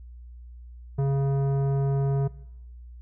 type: tone with tanh clipping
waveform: triangle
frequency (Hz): 137.9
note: C#3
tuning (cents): -9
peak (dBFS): -23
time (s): 0.98-2.28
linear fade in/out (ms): 10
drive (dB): 17
effects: noise-tail reverb RT60 0.9 s tail -20 dB re dry + added 60 Hz sine -41 dBFS peak until 3.01 s

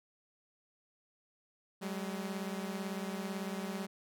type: beating tone pair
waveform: sawtooth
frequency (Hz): 190 / 208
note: F#3 / G#3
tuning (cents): +46 / +3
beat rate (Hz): 18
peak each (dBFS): -35 / -37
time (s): 1.81-3.87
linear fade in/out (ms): 20
effects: none

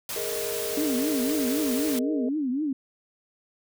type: noise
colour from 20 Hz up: white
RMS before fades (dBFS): -33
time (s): 0.09-1.99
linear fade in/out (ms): 2
type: chord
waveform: sine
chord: Ab suspended second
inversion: none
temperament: just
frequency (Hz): 415.3 / 467.2 / 623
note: Ab4 / Bb4 / Eb5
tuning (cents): 0 / +4 / +2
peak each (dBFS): -33 / -33 / -36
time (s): 0.16-2.29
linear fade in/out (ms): 2
type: tone with vibrato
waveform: sine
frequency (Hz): 277.2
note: C#4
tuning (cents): 0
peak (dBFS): -24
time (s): 0.77-2.73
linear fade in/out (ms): 5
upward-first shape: triangle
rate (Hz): 3.9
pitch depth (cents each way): 240
effects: none

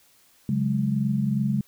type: chord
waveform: sine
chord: C# suspended fourth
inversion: none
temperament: equal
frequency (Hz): 138.59 / 185 / 207.7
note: C#3 / F#3 / G#3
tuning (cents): 0 / 0 / 0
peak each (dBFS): -25 / -29 / -24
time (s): 0.49-1.61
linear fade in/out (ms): 2
effects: white hiss -59 dBFS RMS until 1.67 s

